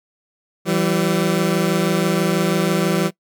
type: tone pair together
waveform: 20% pulse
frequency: 166.1 / 192.25 Hz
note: E3 / G3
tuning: +13 / -33 cents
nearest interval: minor third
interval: 254 cents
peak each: -14 dBFS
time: 0.65-3.11 s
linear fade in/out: 50 ms
effects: noise-tail reverb RT60 0.1 s tail -21 dB re dry